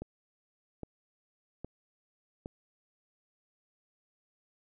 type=click train; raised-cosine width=2 ms; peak=-26 dBFS; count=4; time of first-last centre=0.02-2.459 s; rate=1.23 Hz; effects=none